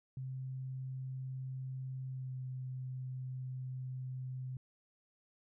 sine tone with pitch glide, 130.81 to 128.93 Hz, C3 to C3, 0 to -25 cents, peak -39 dBFS, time 0.17-4.57 s, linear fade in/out 2 ms, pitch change -25 cents, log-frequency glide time 2.09-2.37 s, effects none

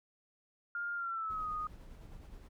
sine tone with pitch glide, 1407 to 1239.1 Hz, F6 to D#6, +12 to -8 cents, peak -35 dBFS, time 0.75-1.67 s, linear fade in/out 2 ms, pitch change -220 cents, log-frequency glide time 0.95-1.5 s
brown noise with tremolo, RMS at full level -49 dBFS, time 1.29-2.49 s, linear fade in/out 20 ms, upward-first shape sine, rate 9.7 Hz, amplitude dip 35%
effects none

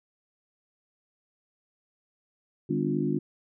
harmonic tone with a mistuned harmonic, 50.4 Hz, G1, 49 cents sharp, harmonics 3 / 4 / 5 / 6 / 7, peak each -31 / -31 / -31 / -31 / -31 dBFS, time 2.69-3.19 s, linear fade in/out 10 ms, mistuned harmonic 6, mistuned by -39 cents, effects none

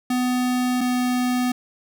square tone pair in turn, 250 / 249.1 Hz, B3 / B3, +21 / +15 cents, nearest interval unison, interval 6 cents, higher first, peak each -20 dBFS, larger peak neither, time 0.1-0.81 / 0.81-1.52 s, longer neither, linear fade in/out 5 ms, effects none

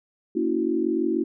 sine chord, F# dominant seventh, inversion first, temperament equal with one note detuned, 233.1 / 283.3 / 329.6 / 370 Hz, A#3 / C#4 / E4 / F#4, 0 / +38 / 0 / 0 cents, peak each -29 / -28 / -24 / -27 dBFS, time 0.35-1.24 s, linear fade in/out 10 ms, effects none

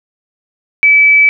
sine tone, 2300 Hz, D7, 37 cents flat, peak -4 dBFS, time 0.83-1.29 s, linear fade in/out 0 ms, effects none

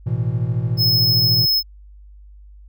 triangle chord, A suspended second, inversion none, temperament equal, 110 / 123.47 / 164.81 Hz, A2 / B2 / E3, 0 / 0 / 0 cents, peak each -20 / -19 / -25 dBFS, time 0.06-1.46 s, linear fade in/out 10 ms
square tone, 5180 Hz, E8, 31 cents flat, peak -15 dBFS, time 0.77-1.63 s, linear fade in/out 50 ms
effects added 50 Hz sine -40 dBFS peak until 2.68 s

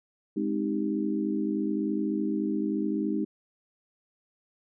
sine chord, Ab major seventh, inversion none, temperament equal, 207.7 / 261.6 / 311.1 / 392 Hz, Ab3 / C4 / Eb4 / G4, 0 / 0 / 0 / 0 cents, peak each -30 / -34 / -29 / -35 dBFS, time 0.36-3.25 s, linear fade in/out 10 ms, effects none

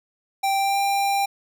square tone with pitch glide, 784 to 794.5 Hz, G5 to G5, 0 to +23 cents, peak -20 dBFS, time 0.43-1.26 s, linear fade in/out 10 ms, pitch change +23 cents, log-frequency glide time 0.57-0.79 s, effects none

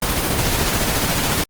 pink noise with tremolo, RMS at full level -18 dBFS, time 0.02-1.44 s, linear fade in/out 5 ms, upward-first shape sine, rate 14 Hz, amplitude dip 30%, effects Opus 24 kbps

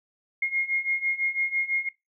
sine beating tone pair, 2140 / 2146 Hz, C7 / C7, +38 / +43 cents, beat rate 6 Hz, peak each -28 / -26 dBFS, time 0.42-1.89 s, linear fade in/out 5 ms, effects noise-tail reverb RT60 0.2 s tail -21 dB re dry

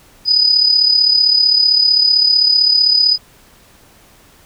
sine tone with amplitude modulation, 4978 Hz, D#8, in tune, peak -6 dBFS, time 0.25-3.18 s, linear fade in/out 50 ms, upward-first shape sine, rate 35.6 Hz, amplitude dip 60%, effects pink hiss -47 dBFS RMS until 4.45 s

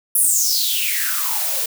blue noise with high-pass filter sweep, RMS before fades -19 dBFS, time 0.15-1.66 s, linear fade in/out 5 ms, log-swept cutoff 11000 to 450 Hz, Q 7.3, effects none

